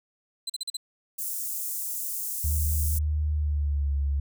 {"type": "tone bursts", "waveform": "30% pulse", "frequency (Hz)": 4045, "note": "B7", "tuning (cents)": 41, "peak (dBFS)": -26, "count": 5, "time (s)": [0.47, 0.769], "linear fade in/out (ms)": 5, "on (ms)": 27, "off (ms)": 41}
{"type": "high-pass noise", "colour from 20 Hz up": "white", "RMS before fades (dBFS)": -32, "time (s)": [1.18, 2.99], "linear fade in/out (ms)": 10, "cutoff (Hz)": 7200, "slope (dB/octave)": 24}
{"type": "tone with pitch glide", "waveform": "sine", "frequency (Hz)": [75.7, 70.22], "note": ["D#2", "C#2"], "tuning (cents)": [-47, 23], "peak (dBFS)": -23, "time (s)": [2.44, 4.2], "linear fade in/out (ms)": 5, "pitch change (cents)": -130, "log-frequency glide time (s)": [3.31, 3.93]}
{"effects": []}